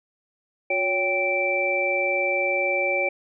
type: tone cluster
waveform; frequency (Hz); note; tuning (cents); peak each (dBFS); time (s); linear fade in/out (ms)
sine; 361.8 / 560 / 784 / 2336; F#4 / C#5 / G5 / D7; -39 / +18 / 0 / -10; -31 / -25 / -31 / -23; 0.7-3.09; 5
effects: none